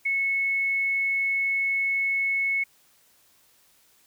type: tone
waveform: sine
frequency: 2198 Hz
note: C#7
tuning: 15 cents flat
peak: -22 dBFS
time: 0.05-2.64 s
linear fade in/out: 10 ms
effects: white hiss -61 dBFS RMS until 4.06 s